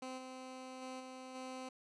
15% pulse tone with level steps, 258.5 Hz, C4, 21 cents flat, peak -37 / -41 / -38 / -42 / -38 dBFS, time 0.02-1.69 s, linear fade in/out 5 ms, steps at 0.17 / 0.81 / 0.99 / 1.34 s, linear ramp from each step 20 ms, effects resampled to 22050 Hz

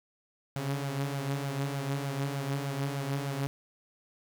sawtooth tone with flanger, 139 Hz, C#3, 5 cents sharp, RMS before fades -33 dBFS, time 0.56-3.47 s, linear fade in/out 0 ms, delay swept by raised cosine 1.3 to 7.2 ms, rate 3.3 Hz, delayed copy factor +0.55, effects none

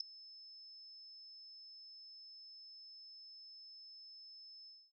sine tone with ADSR envelope, 5240 Hz, E8, 11 cents flat, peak -31 dBFS, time 0-4.92 s, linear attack 7 ms, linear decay 3 ms, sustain -22 dB, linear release 250 ms, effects none

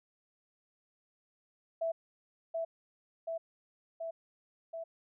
sine tone with echo, 659.3 Hz, E5, in tune, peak -30 dBFS, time 1.81-1.92 s, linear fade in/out 10 ms, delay 730 ms, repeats 4, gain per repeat -2 dB, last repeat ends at 4.84 s, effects none

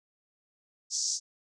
pink band-pass noise, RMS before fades -31 dBFS, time 0.9-1.2 s, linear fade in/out 50 ms, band 5100 to 7000 Hz, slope 48 dB/octave, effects resampled to 22050 Hz

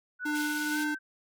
sine tone with pitch glide, 1480 to 1548.2 Hz, F#6 to G6, 0 to -22 cents, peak -32 dBFS, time 0.19-0.99 s, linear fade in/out 50 ms, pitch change +78 cents, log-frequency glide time 0.72-0.79 s
square tone with tremolo, 299.7 Hz, D4, 35 cents sharp, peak -30 dBFS, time 0.25-0.95 s, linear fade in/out 10 ms, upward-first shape sine, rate 2.2 Hz, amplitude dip 35%
pink band-pass noise, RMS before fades -41 dBFS, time 0.34-0.85 s, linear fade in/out 20 ms, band 2400 to 16000 Hz, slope 24 dB/octave
effects none

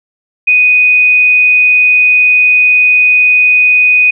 sine tone, 2489 Hz, D#7, in tune, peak -4 dBFS, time 0.47-4.11 s, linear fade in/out 10 ms, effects none

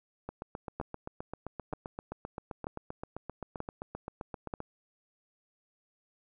two click trains, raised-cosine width 1 ms, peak -24 / -21 dBFS, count 34 / 5, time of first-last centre 0.29-4.604 / 0.8-4.538 s, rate 7.65 / 1.07 Hz, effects none

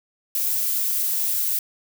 violet noise, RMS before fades -23 dBFS, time 0.35-1.59 s, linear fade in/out 2 ms, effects none

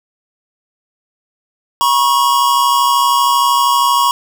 square tone pair together, 964 / 1096.8 Hz, B5 / C#6, -42 / -19 cents, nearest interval major second, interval 223 cents, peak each -14 / -13 dBFS, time 1.81-4.11 s, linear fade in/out 0 ms, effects none

